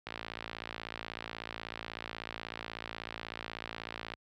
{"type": "click train", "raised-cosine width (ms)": 0.3, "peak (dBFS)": -22, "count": 230, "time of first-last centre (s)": [0.07, 4.137], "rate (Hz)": 56.3, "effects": ["high-pass 60 Hz 12 dB/octave"]}